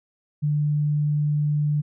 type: tone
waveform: sine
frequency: 148.4 Hz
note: D3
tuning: 18 cents sharp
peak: -19 dBFS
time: 0.42-1.82 s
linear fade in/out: 20 ms
effects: none